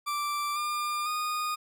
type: tone with pitch steps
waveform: 40% pulse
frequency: 1172 / 1200.8 / 1230.3 Hz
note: D6 / D6 / D#6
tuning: -4 / +38 / -20 cents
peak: -28 dBFS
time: 0.06-1.56 s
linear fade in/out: 20 ms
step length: 500 ms
effects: none